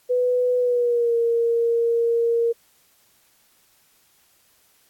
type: tone with pitch glide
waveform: sine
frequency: 496.3 to 465.7 Hz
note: B4 to A#4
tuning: +8 to -2 cents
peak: -17 dBFS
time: 0.09-2.53 s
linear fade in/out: 20 ms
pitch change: -110 cents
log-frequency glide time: 0.58-1.15 s
effects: white hiss -60 dBFS RMS until 4.89 s + AAC 64 kbps